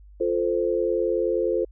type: chord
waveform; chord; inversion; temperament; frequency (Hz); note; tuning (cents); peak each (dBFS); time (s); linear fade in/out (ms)
sine; F major; none; equal with one note detuned; 349.2 / 440 / 519.6; F4 / A4 / C5; 0 / 0 / -12; -25; 0.2-1.65; 10
effects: added 50 Hz sine -45 dBFS peak until 1.71 s